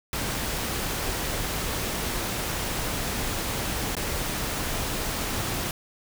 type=noise with dropouts; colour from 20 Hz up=pink; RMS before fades=-29 dBFS; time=0.13-5.71 s; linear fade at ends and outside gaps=1 ms; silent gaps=3.952-3.967 s; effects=none